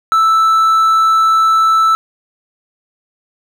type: tone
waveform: triangle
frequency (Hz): 1318.5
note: E6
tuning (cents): 0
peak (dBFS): -6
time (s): 0.12-1.95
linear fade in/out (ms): 0
effects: none